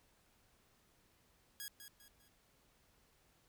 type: tone with echo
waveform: 5% pulse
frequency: 1654 Hz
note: G#6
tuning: 8 cents flat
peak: -33 dBFS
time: 1.6-1.68 s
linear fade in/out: 0 ms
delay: 200 ms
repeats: 3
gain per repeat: -8 dB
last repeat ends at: 2.28 s
effects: pink hiss -72 dBFS RMS until 3.48 s